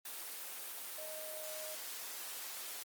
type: tone in noise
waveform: sine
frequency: 622.3 Hz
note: D#5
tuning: in tune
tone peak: -46 dBFS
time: 0.98-1.75 s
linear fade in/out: 5 ms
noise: white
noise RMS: -45 dBFS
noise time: 0.05-2.83 s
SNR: -4 dB
effects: high-pass 400 Hz 12 dB/octave + Opus 24 kbps